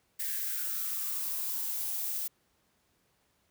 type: noise with high-pass filter sweep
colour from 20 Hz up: violet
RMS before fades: -34 dBFS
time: 0.19-2.28 s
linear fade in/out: 10 ms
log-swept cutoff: 1800 to 650 Hz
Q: 5.6
effects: pink hiss -72 dBFS RMS until 3.5 s + high-pass 60 Hz 12 dB/octave